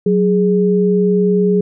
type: tone pair together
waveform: sine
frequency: 185 / 415.3 Hz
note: F#3 / G#4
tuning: 0 / 0 cents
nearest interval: octave + major second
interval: 1400 cents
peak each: -13 dBFS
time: 0.06-1.61 s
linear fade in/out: 5 ms
effects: none